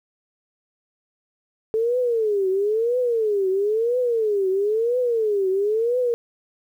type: tone with vibrato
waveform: sine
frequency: 434.8 Hz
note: A4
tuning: 21 cents flat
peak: -18 dBFS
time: 1.74-6.14 s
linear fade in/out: 0 ms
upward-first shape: triangle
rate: 1 Hz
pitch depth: 270 cents each way
effects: 9-bit